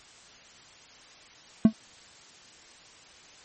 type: tone with exponential decay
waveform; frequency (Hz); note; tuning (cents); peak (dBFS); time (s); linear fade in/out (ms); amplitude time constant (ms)
triangle; 220; A3; 0; -7; 1.65-1.73; 2; 17
effects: white hiss -52 dBFS RMS until 3.44 s + MP3 32 kbps